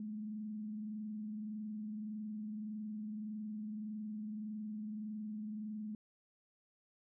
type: tone with frequency modulation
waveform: sine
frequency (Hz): 213.3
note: G#3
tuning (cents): +46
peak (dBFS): -40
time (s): 0-5.95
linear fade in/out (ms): 2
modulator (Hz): 21.7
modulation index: 0.29
effects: none